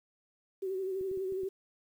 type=tone with vibrato; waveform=sine; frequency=380 Hz; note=F#4; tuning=46 cents sharp; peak=-32 dBFS; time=0.62-1.49 s; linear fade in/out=10 ms; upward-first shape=sine; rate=12 Hz; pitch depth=45 cents each way
type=clicks; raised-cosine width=3 ms; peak=-39 dBFS; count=5; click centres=1.011 / 1.114 / 1.174 / 1.323 / 1.434 s
effects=10-bit